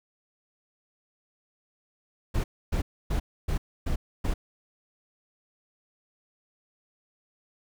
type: noise bursts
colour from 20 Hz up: brown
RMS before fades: -26 dBFS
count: 6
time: 2.34-4.34 s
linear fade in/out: 10 ms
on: 100 ms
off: 280 ms
effects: none